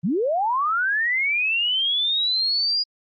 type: linear sweep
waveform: sine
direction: up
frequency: 141.2 to 4900 Hz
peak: -19 dBFS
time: 0.03-2.84 s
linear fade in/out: 20 ms
effects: Opus 32 kbps